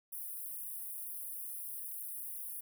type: high-pass noise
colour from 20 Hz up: white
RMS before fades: -43 dBFS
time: 0.12-2.61 s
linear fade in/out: 10 ms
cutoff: 9300 Hz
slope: 96 dB/octave
effects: none

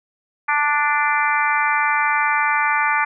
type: harmonic tone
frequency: 293.9 Hz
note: D4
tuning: 1 cent sharp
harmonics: 3 / 4 / 5 / 6 / 7 / 8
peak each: -21 / -22 / -23 / -24 / -24 / -25 dBFS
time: 0.48-3.05 s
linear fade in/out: 10 ms
effects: none

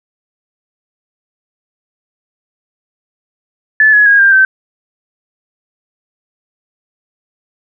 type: tone with pitch steps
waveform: sine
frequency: 1736 / 1686.6 / 1638.6 / 1591.9 / 1546.6 Hz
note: A6 / G#6 / G#6 / G6 / G6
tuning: -24 / +26 / -24 / +26 / -24 cents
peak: -4 dBFS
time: 3.8-4.45 s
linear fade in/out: 2 ms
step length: 130 ms
effects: none

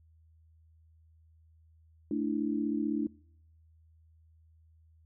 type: chord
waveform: sine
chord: A suspended fourth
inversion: none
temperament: equal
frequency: 220 / 293.7 / 329.6 Hz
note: A3 / D4 / E4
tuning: 0 / 0 / 0 cents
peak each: -34 / -31 / -35 dBFS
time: 2.11-3.07 s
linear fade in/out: 2 ms
effects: noise-tail reverb RT60 0.7 s tail -26 dB re dry + added 80 Hz sine -59 dBFS peak until 5.05 s

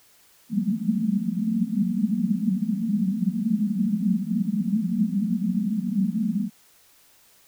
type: band-pass noise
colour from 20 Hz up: white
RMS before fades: -24 dBFS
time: 0.49-6.5 s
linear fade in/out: 50 ms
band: 180 to 230 Hz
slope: 96 dB/octave
effects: white hiss -57 dBFS RMS until 7.47 s

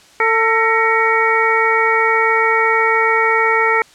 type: harmonic tone with a mistuned harmonic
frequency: 447.7 Hz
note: A4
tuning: 30 cents sharp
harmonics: 1 / 2 / 3 / 4 / 5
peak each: -18 / -18 / -18 / -18 / -18 dBFS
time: 0.2-3.82 s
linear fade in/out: 2 ms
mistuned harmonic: 4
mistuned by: +85 cents
effects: white hiss -46 dBFS RMS until 3.94 s + low-pass 7000 Hz 12 dB/octave

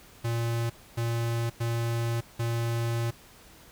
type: tone bursts at uneven times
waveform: square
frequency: 116.54 Hz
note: A#2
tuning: in tune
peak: -27 dBFS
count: 4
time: 0.24-0.7 / 0.97-1.5 / 1.6-2.21 / 2.39-3.11 s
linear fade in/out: 10 ms
effects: pink hiss -53 dBFS RMS until 3.71 s

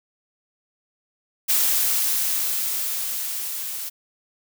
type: noise with level ramp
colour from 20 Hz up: blue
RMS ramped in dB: -19 to -31 dBFS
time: 1.48-3.9 s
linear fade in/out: 20 ms
effects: none

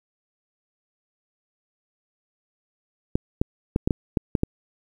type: clicks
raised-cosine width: 3 ms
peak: -7 dBFS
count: 8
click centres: 3.155 / 3.415 / 3.761 / 3.875 / 3.908 / 4.172 / 4.352 / 4.434 s
effects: 8-bit

